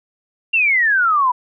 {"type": "exponential sweep", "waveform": "sine", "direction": "down", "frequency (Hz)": [2794, 966], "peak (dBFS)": -12, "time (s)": [0.53, 1.32], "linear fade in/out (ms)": 10, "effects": []}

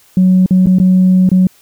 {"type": "tone with dropouts", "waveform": "sine", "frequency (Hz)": 185, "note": "F#3", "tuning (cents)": 0, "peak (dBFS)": -4, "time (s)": [0.17, 1.47], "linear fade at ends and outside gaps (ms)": 2, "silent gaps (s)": [[0.461, 0.508], [0.66, 0.669], [0.786, 0.799], [1.291, 1.316]], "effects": ["tanh soft clip ceiling -2 dBFS", "white hiss -48 dBFS RMS until 1.61 s"]}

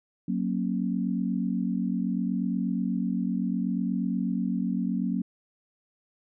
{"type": "chord", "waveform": "sine", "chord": "F# major", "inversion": "none", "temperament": "equal with one note detuned", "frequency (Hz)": [185, 233.1, 273.8], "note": ["F#3", "A#3", "C#4"], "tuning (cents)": [0, 0, -21], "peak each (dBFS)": [-28, -29, -32], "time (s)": [0.28, 5.22], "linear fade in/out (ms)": 5, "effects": []}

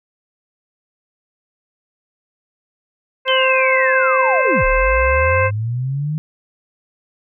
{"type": "harmonic tone", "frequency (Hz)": 523.3, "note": "C5", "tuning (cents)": 0, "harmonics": [1, 2, 3, 4, 5], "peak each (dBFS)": [-16, -19, -21, -22, -23], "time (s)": [3.25, 5.51], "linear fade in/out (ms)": 50}
{"type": "linear two-way sweep", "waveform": "sine", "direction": "down then up", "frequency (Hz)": [3136, 31.92, 157.2], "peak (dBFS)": -18, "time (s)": [3.28, 6.18], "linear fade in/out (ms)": 0, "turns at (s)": 4.65}
{"effects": []}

